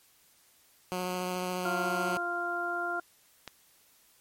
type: tone with vibrato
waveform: 10% pulse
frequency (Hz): 181.8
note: F#3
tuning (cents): -30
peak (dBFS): -23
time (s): 0.92-2.17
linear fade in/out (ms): 0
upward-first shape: sine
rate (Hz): 14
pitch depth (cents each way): 10
type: harmonic tone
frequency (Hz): 348.3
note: F4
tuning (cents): -5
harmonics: 1 / 2 / 3 / 4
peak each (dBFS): -38 / -35 / -42 / -32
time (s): 1.65-3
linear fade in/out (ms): 5
type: click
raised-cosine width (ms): 0.2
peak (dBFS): -22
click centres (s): 3.477
effects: white hiss -63 dBFS RMS until 4.2 s + MP3 64 kbps